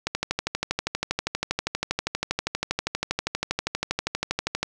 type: click train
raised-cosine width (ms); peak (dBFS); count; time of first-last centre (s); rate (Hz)
0.2; -7; 58; 0.07-4.63; 12.5
effects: none